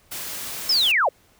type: noise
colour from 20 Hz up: white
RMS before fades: -32 dBFS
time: 0.11-0.92 s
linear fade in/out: 10 ms
type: linear sweep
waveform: sine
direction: down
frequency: 5420 to 457.8 Hz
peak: -16 dBFS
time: 0.69-1.09 s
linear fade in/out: 5 ms
effects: pink hiss -58 dBFS RMS until 1.39 s